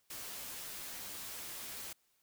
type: noise with comb filter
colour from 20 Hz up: white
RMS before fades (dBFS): -45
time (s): 0.1-1.93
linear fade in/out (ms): 5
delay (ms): 13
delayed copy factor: -0.55
effects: white hiss -75 dBFS RMS until 2.22 s